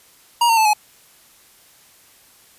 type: tone with pitch steps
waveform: square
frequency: 947 / 911.6 / 877.5 / 844.7 Hz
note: A#5 / A#5 / A5 / G#5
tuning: +27 / -39 / -5 / +29 cents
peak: -13 dBFS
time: 0.41-0.734 s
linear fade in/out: 5 ms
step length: 81 ms
effects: white hiss -51 dBFS RMS until 2.58 s + resampled to 32000 Hz